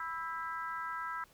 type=harmonic tone with a mistuned harmonic; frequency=329.6 Hz; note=E4; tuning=in tune; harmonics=3 / 4 / 5 / 6; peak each=-42 / -39 / -43 / -49 dBFS; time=0-1.24 s; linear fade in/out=2 ms; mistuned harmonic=5; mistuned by=-38 cents; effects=pink hiss -64 dBFS RMS until 1.33 s